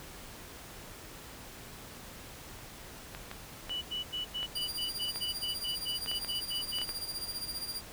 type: clicks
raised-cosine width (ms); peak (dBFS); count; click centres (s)
0.3; -24; 11; 3.149 / 3.314 / 3.695 / 4.43 / 5.159 / 6.061 / 6.115 / 6.247 / 6.786 / 6.816 / 6.892
type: tone bursts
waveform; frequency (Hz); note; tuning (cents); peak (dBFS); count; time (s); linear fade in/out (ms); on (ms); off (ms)
sine; 2960; F#7; 0; -33; 15; 3.69-6.844; 20; 130; 86
type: tone with tremolo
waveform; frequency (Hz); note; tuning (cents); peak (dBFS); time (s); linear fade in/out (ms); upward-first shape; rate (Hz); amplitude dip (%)
sawtooth; 4773; D8; +27; -31; 4.55-7.81; 5; sine; 15; 70
effects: pink hiss -48 dBFS RMS until 7.92 s